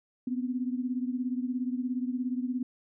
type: beating tone pair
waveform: sine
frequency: 246.9 / 263.9 Hz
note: B3 / C4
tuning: 0 / +15 cents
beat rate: 17 Hz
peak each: -30 / -34 dBFS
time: 0.27-2.63 s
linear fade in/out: 5 ms
effects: none